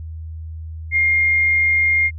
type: tone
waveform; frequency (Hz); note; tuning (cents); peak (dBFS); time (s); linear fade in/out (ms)
sine; 2123; C7; +25; -13; 0.91-2.11; 50
effects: added 80 Hz sine -28 dBFS peak until 2.18 s